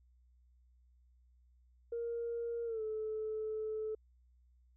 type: tone with pitch glide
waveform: sine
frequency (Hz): 468.1 to 434.2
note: A#4 to A4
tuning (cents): +7 to -23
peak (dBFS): -35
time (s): 1.92-3.95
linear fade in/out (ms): 5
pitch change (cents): -130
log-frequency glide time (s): 2.65-2.82
effects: tanh soft clip ceiling -31 dBFS + added 61 Hz sine -64 dBFS peak until 4.76 s